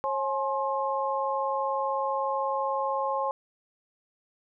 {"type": "tone cluster", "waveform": "sine", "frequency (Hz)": [542, 847, 1063], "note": ["C#5", "G#5", "C6"], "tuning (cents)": [-39, 34, 27], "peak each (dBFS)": -30, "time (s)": [0.04, 3.31], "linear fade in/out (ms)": 0, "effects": []}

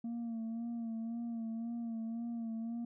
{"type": "tone with vibrato", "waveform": "sine", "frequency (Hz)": 230, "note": "A#3", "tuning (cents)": -23, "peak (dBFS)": -34, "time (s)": [0.04, 2.85], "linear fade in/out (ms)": 5, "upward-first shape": "sine", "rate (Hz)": 1.9, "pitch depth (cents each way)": 41, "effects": ["tanh soft clip ceiling -36 dBFS"]}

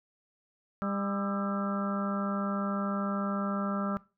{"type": "harmonic tone with a mistuned harmonic", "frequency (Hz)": 200, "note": "G3", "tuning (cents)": 35, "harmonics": [1, 2, 3, 4, 5, 6, 7, 8], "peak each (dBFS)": [-31, -44, -38, -46, -47, -39, -37, -49], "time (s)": [0.82, 3.97], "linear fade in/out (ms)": 0, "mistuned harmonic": 7, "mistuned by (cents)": -84, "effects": ["noise-tail reverb RT60 0.3 s tail -20 dB re dry"]}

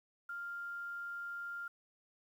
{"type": "tone with quantisation", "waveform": "sine", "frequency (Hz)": 1396.9, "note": "F6", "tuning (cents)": 0, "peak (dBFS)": -40, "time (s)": [0.29, 1.68], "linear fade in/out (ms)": 5, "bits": 11, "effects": []}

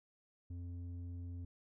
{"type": "tone with low-pass filter", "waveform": "square", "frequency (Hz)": 87.6, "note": "F2", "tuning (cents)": 6, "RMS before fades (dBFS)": -45, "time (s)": [0.5, 1.45], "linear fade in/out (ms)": 5, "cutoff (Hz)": 200, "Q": 1.9, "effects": []}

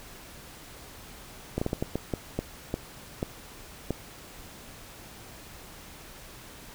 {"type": "slowing click train", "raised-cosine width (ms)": 2, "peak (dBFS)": -14, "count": 11, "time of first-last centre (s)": [1.58, 3.907], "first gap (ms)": 35, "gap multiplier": 1.39, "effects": ["pink hiss -47 dBFS RMS until 6.74 s"]}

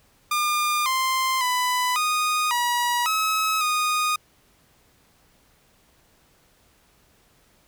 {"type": "tone with pitch steps", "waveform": "sawtooth", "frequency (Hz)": [1206, 1046, 997, 1236, 964, 1284, 1235], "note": ["D6", "C6", "B5", "D#6", "B5", "E6", "D#6"], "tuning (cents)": [46, -1, 16, -12, -42, -46, -13], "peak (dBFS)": -17, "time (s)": [0.31, 4.16], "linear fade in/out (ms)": 5, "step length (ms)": 550, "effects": ["pink hiss -60 dBFS RMS until 7.67 s"]}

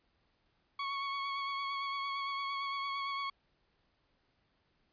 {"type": "tone with vibrato", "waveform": "sawtooth", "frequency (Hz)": 1108.7, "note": "C#6", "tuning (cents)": 0, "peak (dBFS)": -31, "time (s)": [0.79, 3.3], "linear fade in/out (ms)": 5, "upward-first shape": "sine", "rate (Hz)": 8.8, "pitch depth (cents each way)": 21, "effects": ["pink hiss -75 dBFS RMS until 4.92 s", "resampled to 11025 Hz"]}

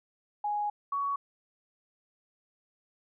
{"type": "tone pair in turn", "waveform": "sine", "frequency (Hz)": [830.6, 1122.6], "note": ["G#5", "C#6"], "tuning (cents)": [0, 22], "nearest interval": "perfect fourth", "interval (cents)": 522, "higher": "second", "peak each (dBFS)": -28, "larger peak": "neither", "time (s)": [[0.44, 0.7], [0.92, 1.16]], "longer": "first", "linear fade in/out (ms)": 5, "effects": []}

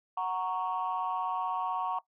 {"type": "chord", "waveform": "sine", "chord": "F# major", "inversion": "none", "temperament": "equal", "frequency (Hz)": [740, 932.3, 1108.7], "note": ["F#5", "A#5", "C#6"], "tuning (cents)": [0, 0, 0], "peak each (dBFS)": -33, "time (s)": [0.17, 1.99], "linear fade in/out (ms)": 5, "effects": ["noise-tail reverb RT60 0.1 s tail -17 dB re dry", "tanh soft clip ceiling -23 dBFS"]}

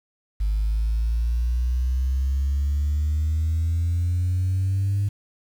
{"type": "exponential sweep", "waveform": "sine", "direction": "up", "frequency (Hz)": [50.8, 101.6], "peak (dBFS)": -18, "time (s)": [0.4, 5.09], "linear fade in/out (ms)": 10, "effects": ["tanh soft clip ceiling -17 dBFS", "8-bit"]}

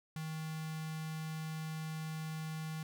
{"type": "tone with notch filter", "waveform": "square", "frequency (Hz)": 157.9, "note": "D#3", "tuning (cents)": 26, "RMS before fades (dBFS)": -41, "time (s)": [0.16, 2.83], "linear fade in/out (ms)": 2, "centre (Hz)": 410, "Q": 0.64, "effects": []}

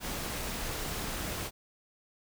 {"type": "noise", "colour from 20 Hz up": "pink", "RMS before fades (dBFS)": -36, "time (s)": [0, 1.51], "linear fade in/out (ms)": 50, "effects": []}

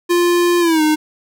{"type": "tone with pitch glide", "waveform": "square", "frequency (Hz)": [349.2, 307.5], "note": ["F4", "D#4"], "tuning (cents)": [0, -20], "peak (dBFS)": -12, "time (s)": [0.09, 0.96], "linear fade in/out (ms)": 20, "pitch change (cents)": -220, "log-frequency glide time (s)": [0.6, 0.82], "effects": []}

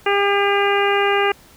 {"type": "harmonic tone", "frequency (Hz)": 401.9, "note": "G4", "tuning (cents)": 43, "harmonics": [1, 2, 3, 4, 5, 6, 7], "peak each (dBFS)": [-18, -21, -23, -24, -25, -26, -26], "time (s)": [0.06, 1.32], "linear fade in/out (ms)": 5, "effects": ["pink hiss -48 dBFS RMS until 1.56 s"]}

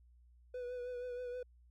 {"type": "tone with vibrato", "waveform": "triangle", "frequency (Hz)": 493.9, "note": "B4", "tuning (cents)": 0, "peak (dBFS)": -38, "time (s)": [0.54, 1.43], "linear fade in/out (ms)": 5, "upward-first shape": "triangle", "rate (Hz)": 6.3, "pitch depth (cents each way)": 35, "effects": ["added 60 Hz sine -61 dBFS peak until 1.7 s"]}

